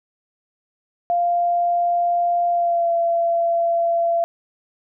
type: tone with pitch glide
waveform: sine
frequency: 696 to 678.9 Hz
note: F5 to F5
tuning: -6 to -49 cents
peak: -16 dBFS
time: 1.1-4.24 s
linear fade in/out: 0 ms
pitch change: -43 cents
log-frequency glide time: 2.5-2.92 s
effects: none